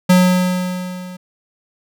square tone with level ramp, 181.9 Hz, F#3, 29 cents flat, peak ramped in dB -7 to -31 dBFS, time 0.09-1.17 s, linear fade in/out 10 ms, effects none

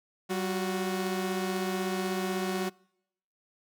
sawtooth tone pair together, 191.2 / 366.3 Hz, G3 / F#4, -43 / -17 cents, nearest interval major seventh, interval 1126 cents, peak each -28 dBFS, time 0.29-2.7 s, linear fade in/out 20 ms, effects noise-tail reverb RT60 0.8 s tail -26 dB re dry

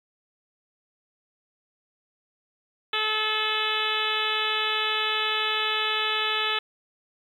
harmonic tone, 432.2 Hz, A4, 31 cents flat, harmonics 1 / 2 / 3 / 4 / 5 / 6 / 7 / 8 / 9, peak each -35 / -35 / -30 / -32 / -35 / -31 / -31 / -30 / -35 dBFS, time 2.93-6.59 s, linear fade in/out 5 ms, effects 9-bit

